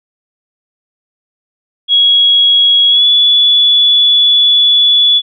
sine tone with pitch glide, 3322 to 3429 Hz, G#7 to A7, 0 to -45 cents, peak -5 dBFS, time 1.88-5.22 s, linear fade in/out 50 ms, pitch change +55 cents, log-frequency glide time 2.89-3.05 s, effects none

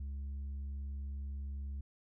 triangle tone with tanh clipping, 69.4 Hz, C#2, 3 cents sharp, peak -39 dBFS, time 0-1.81 s, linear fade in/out 5 ms, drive 8 dB, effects none

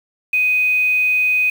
sine tone with quantisation, 2500 Hz, D#7, 8 cents sharp, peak -13 dBFS, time 0.33-1.5 s, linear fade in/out 5 ms, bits 6, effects none

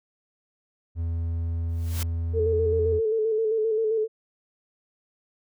triangle tone, 83.4 Hz, E2, 21 cents sharp, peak -23 dBFS, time 0.95-3.01 s, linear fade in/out 50 ms
white noise with exponential growth, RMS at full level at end -31 dBFS, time 1.69-2.03 s, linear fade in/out 2 ms, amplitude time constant 73 ms
sine tone with vibrato, 440 Hz, A4, in tune, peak -21 dBFS, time 2.33-4.08 s, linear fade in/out 50 ms, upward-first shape square, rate 7.6 Hz, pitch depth 36 cents each way
effects none

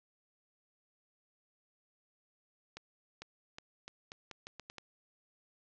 accelerating click train, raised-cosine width 0.2 ms, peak -28 dBFS, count 10, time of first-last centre 2.77-4.783 s, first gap 450 ms, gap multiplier 0.81, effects resampled to 16000 Hz + 10-bit

